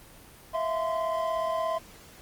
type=tone cluster; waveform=triangle; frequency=651 / 688 / 1032 Hz; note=E5 / F5 / C6; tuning=-22 / -26 / -24 cents; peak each=-27 / -33 / -29 dBFS; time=0.53-1.79 s; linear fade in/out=20 ms; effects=pink hiss -51 dBFS RMS until 2.21 s + Opus 24 kbps